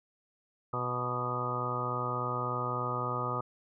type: harmonic tone with a mistuned harmonic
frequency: 123.47 Hz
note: B2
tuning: in tune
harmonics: 1 / 2 / 3 / 4 / 5 / 6 / 7 / 8 / 9 / 10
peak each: -37 / -44 / -42 / -40 / -43 / -45 / -42 / -42 / -41 / -34 dBFS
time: 0.73-3.41 s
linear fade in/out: 5 ms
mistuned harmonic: 9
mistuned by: +21 cents
effects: none